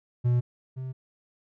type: tone pair in turn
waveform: triangle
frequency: 122 / 129.98 Hz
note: B2 / C3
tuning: -21 / -11 cents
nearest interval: minor second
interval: 110 cents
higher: second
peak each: -18 / -30 dBFS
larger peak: first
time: 0.24-0.41 / 0.76-0.93 s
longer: neither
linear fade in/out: 20 ms
effects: none